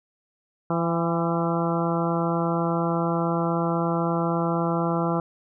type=harmonic tone with a mistuned harmonic; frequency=168.5 Hz; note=E3; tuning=38 cents sharp; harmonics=1 / 2 / 3 / 4 / 5 / 6 / 7 / 8; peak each=-25 / -28 / -30 / -31 / -32 / -33 / -33 / -34 dBFS; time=0.7-5.2 s; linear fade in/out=2 ms; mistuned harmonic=5; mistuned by=-34 cents; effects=none